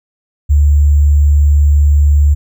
sine tone with sample-and-hold, 72.9 Hz, D2, 12 cents flat, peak -5 dBFS, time 0.49-2.35 s, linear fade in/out 20 ms, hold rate 7350 Hz, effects none

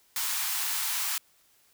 white high-pass noise, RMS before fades -30 dBFS, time 0.16-1.18 s, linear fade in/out 2 ms, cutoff 790 Hz, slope 48 dB/octave, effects white hiss -64 dBFS RMS until 1.73 s

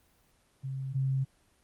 sine tone pair in turn, 133.8 / 133.8 Hz, C3 / C3, +39 / +39 cents, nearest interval unison, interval 0 cents, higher neither, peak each -33 / -26 dBFS, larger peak second, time 0.63-0.94 / 0.94-1.25 s, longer neither, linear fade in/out 20 ms, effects pink hiss -67 dBFS RMS until 1.63 s + Opus 24 kbps

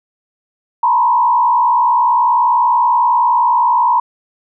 sine tone with frequency modulation, 965 Hz, B5, 40 cents flat, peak -9 dBFS, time 0.83-4 s, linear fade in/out 5 ms, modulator 60.3 Hz, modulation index 1, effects none

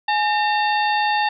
harmonic tone with a mistuned harmonic, 906 Hz, A#5, 50 cents flat, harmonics 1 / 2 / 3 / 4 / 5, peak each -18 / -24 / -28 / -30 / -32 dBFS, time 0.08-1.29 s, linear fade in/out 5 ms, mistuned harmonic 1, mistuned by -130 cents, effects none

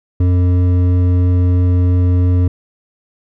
sine tone with hard clipping, 89.7 Hz, F2, 47 cents sharp, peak -11 dBFS, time 0.2-2.48 s, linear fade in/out 5 ms, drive 9 dB, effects none

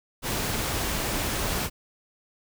pink noise, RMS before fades -28 dBFS, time 0.22-1.7 s, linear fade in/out 50 ms, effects none

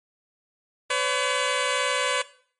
10% pulse tone pair together, 506 / 568 Hz, B4 / C#5, +42 / +42 cents, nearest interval major second, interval 200 cents, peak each -17 dBFS, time 0.9-2.22 s, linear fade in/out 5 ms, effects noise-tail reverb RT60 0.5 s tail -17 dB re dry + MP3 48 kbps

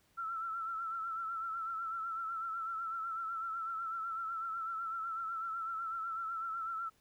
sine tone with vibrato, 1337 Hz, E6, 24 cents sharp, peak -36 dBFS, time 0.17-6.9 s, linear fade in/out 20 ms, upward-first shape triangle, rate 8 Hz, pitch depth 62 cents each way, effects pink hiss -71 dBFS RMS until 7 s

